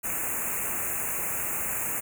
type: band-stop noise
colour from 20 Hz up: white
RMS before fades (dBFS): -30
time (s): 0.03-2.01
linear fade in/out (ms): 20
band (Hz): 2700 to 6600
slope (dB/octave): 96
effects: none